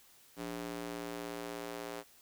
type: tone with high-pass filter sweep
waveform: square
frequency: 58.27 Hz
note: A#1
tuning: in tune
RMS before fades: -42 dBFS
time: 0.36-2.04 s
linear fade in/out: 50 ms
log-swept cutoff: 260 to 430 Hz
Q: 1.3
effects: white hiss -62 dBFS RMS until 2.21 s